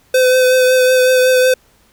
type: tone with vibrato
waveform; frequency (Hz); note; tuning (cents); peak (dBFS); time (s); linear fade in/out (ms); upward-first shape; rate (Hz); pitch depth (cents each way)
square; 510; C5; -44; -9; 0.14-1.54; 5; triangle; 5.4; 21
effects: pink hiss -53 dBFS RMS until 1.92 s